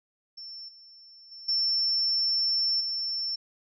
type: tone with level steps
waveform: sine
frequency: 5390 Hz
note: E8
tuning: 38 cents sharp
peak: -39 / -49 / -42 / -23 / -28 dBFS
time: 0.37-3.36 s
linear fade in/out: 10 ms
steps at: 0.68 / 1.31 / 1.48 / 2.8 s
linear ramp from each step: 10 ms
effects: none